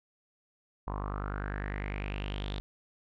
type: tone with low-pass filter sweep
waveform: sawtooth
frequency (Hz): 49.96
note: G1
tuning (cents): +34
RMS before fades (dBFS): -36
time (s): 0.87-2.6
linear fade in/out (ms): 0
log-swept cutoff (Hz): 1000 to 3800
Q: 5.6
effects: none